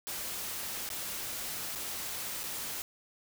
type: noise with dropouts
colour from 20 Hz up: white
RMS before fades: -38 dBFS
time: 0.07-2.82 s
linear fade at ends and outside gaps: 0 ms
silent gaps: 0.89-0.902 / 1.752-1.757 / 2.433-2.438 s
effects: none